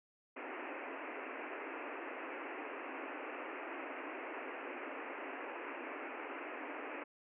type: band-pass noise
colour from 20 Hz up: pink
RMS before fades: -45 dBFS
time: 0.36-7.04 s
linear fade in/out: 10 ms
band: 260 to 2700 Hz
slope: 96 dB/octave
effects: none